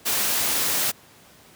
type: noise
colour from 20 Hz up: white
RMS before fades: -23 dBFS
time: 0.05-0.92 s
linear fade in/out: 20 ms
effects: pink hiss -51 dBFS RMS until 1.55 s + high-pass 100 Hz 12 dB/octave